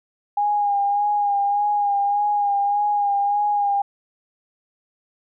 sine tone with vibrato, 816 Hz, G#5, 31 cents flat, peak -17 dBFS, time 0.37-3.82 s, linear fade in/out 5 ms, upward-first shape sine, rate 1.7 Hz, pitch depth 28 cents each way, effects none

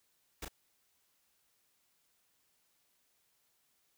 pink noise with echo, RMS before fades -41 dBFS, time 0.42-0.45 s, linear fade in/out 5 ms, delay 34 ms, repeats 1, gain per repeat -4 dB, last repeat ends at 0.484 s, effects white hiss -75 dBFS RMS until 3.97 s

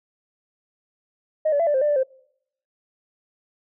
sine tone with pitch steps, 622 / 575 / 671 / 588 / 526 / 594 / 586 / 525 Hz, D#5 / D5 / E5 / D5 / C5 / D5 / D5 / C5, -1 / -37 / +31 / +2 / +9 / +20 / -4 / +6 cents, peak -16 dBFS, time 1.45-2.034 s, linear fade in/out 10 ms, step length 73 ms, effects noise-tail reverb RT60 0.7 s tail -25 dB re dry + tanh soft clip ceiling -13 dBFS

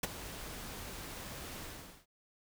pink noise with ADSR envelope, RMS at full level -30 dBFS, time 0.03-2.06 s, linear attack 6 ms, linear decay 21 ms, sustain -15 dB, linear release 430 ms, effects none

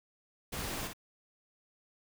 pink noise with echo, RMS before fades -39 dBFS, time 0.52-0.88 s, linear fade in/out 10 ms, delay 54 ms, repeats 1, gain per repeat -5 dB, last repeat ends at 0.934 s, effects none

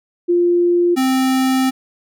sine / square tone pair in turn, 349.2 / 261.6 Hz, F4 / C4, 0 / 0 cents, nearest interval perfect fourth, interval 500 cents, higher first, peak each -11 / -14 dBFS, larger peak first, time 0.28-0.96 / 0.96-1.71 s, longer second, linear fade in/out 20 ms, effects none

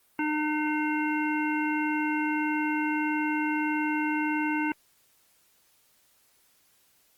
harmonic tone, 303.6 Hz, D#4, 42 cents flat, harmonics 1 / 3 / 5 / 7 / 9, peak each -27 / -32 / -34 / -35 / -37 dBFS, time 0.19-4.72 s, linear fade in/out 2 ms, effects white hiss -65 dBFS RMS until 7.17 s + Opus 32 kbps

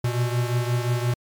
square beating tone pair, 120 / 125.7 Hz, B2 / B2, -49 / +31 cents, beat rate 5.7 Hz, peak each -23 / -28 dBFS, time 0.04-1.14 s, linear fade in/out 5 ms, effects MP3 96 kbps

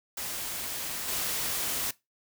white noise with level steps, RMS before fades -35 / -31 dBFS, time 0.17-1.91 s, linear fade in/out 5 ms, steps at 1.07 s, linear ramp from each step 20 ms, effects noise-tail reverb RT60 0.2 s tail -20 dB re dry

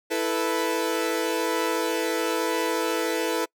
sawtooth chord, E suspended fourth, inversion none, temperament equal, 329.6 / 440 / 493.9 Hz, E4 / A4 / B4, 0 / 0 / 0 cents, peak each -24 dBFS, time 0.1-3.46 s, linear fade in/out 20 ms, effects noise-tail reverb RT60 0.1 s tail -26 dB re dry

